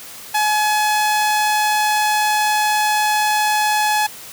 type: tone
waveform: sawtooth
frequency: 848 Hz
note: G#5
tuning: 36 cents sharp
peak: -11 dBFS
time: 0.34-4.07 s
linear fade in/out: 10 ms
effects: white hiss -36 dBFS RMS until 4.32 s + high-pass 60 Hz 12 dB/octave